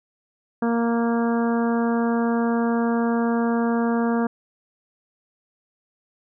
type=harmonic tone; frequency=233 Hz; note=A#3; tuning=1 cent flat; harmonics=1 / 2 / 3 / 4 / 5 / 6 / 7; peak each=-20 / -26 / -30 / -32 / -34 / -36 / -37 dBFS; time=0.62-4.27 s; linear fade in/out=5 ms; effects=none